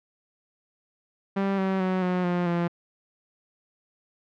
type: tone with pitch steps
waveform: sawtooth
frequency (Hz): 196 / 190.97 / 186.07 / 181.3 / 176.65 / 172.11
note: G3 / G3 / F#3 / F#3 / F3 / F3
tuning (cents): 0 / -45 / +10 / -35 / +20 / -25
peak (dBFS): -19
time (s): 1.36-2.68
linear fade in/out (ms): 10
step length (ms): 220
effects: low-pass 2000 Hz 12 dB/octave